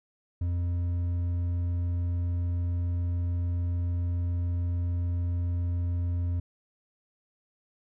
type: tone with hard clipping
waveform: triangle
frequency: 87.31 Hz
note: F2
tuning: in tune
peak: -27 dBFS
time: 0.41-6.4 s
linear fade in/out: 5 ms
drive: 7 dB
effects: none